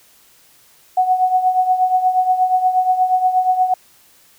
sine tone with tremolo, 740 Hz, F#5, in tune, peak -9 dBFS, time 0.97-3.74 s, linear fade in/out 5 ms, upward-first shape triangle, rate 8.4 Hz, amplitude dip 75%, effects white hiss -51 dBFS RMS until 4.38 s

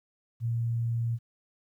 sine tone, 116.54 Hz, A#2, in tune, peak -26 dBFS, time 0.4-1.19 s, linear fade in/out 50 ms, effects 11-bit

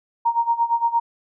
sine tone with tremolo, 932.3 Hz, A#5, in tune, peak -14 dBFS, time 0.25-1 s, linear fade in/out 10 ms, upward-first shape sine, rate 8.7 Hz, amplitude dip 85%, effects none

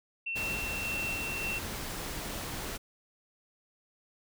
sine tone with tremolo, 2700 Hz, E7, 41 cents sharp, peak -32 dBFS, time 0.26-1.59 s, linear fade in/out 10 ms, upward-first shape square, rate 1.7 Hz, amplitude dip 25%
pink noise, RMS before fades -38 dBFS, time 0.35-2.78 s, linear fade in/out 20 ms
effects none

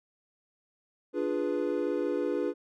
triangle chord, D diminished seventh, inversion none, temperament equal, 293.7 / 349.2 / 415.3 / 493.9 Hz, D4 / F4 / Ab4 / Cb5, 0 / 0 / 0 / 0 cents, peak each -31 dBFS, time 1.13-2.54 s, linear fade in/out 50 ms, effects none

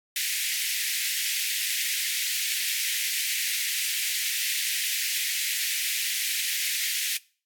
pink high-pass noise, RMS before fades -28 dBFS, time 0.16-7.17 s, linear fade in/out 2 ms, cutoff 1900 Hz, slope 48 dB/octave, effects noise-tail reverb RT60 0.4 s tail -22 dB re dry + AAC 64 kbps

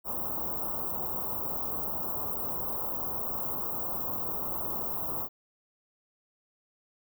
white band-stop noise, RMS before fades -33 dBFS, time 0.04-5.29 s, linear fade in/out 50 ms, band 1200 to 15000 Hz, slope 48 dB/octave, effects none

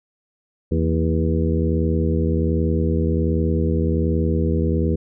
harmonic tone with a mistuned harmonic, 81.3 Hz, E2, 23 cents flat, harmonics 1 / 2 / 3 / 4 / 5 / 6, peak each -20 / -23 / -25 / -26 / -27 / -28 dBFS, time 0.71-4.96 s, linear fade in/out 10 ms, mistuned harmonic 3, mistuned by -80 cents, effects none

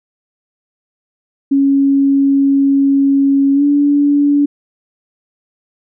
sine tone with pitch glide, 276.3 to 287.5 Hz, C#4 to D4, -6 to -37 cents, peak -8 dBFS, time 1.51-4.46 s, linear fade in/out 10 ms, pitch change +69 cents, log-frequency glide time 3.54-3.63 s, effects none

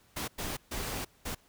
pink noise bursts at uneven times, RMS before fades -36 dBFS, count 4, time 0.16-0.28 / 0.38-0.57 / 0.71-1.05 / 1.25-1.35 s, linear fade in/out 10 ms, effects pink hiss -64 dBFS RMS until 1.48 s

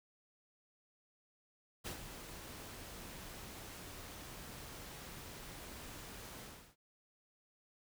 pink noise with ADSR envelope, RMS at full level -42 dBFS, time 1.84-6.76 s, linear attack 26 ms, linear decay 100 ms, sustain -8 dB, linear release 350 ms, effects none

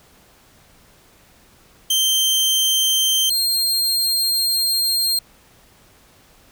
sawtooth tone pair in turn, 3134 / 4202 Hz, G7 / C8, -1 / +7 cents, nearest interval perfect fourth, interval 508 cents, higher second, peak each -12 / -14 dBFS, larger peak first, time 1.9-3.3 / 3.3-5.19 s, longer second, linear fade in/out 5 ms, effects pink hiss -52 dBFS RMS until 6.51 s

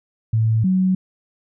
sine tone pair in turn, 111.3 / 186.72 Hz, A2 / F#3, +20 / +16 cents, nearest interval major sixth, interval 896 cents, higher second, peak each -14 dBFS, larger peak neither, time 0.33-0.64 / 0.64-0.95 s, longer neither, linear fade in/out 5 ms, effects none

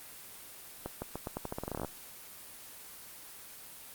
accelerating click train, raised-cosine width 1 ms, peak -21 dBFS, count 17, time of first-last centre 0.86-1.847 s, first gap 160 ms, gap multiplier 0.85, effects white hiss -49 dBFS RMS until 3.94 s + Opus 24 kbps

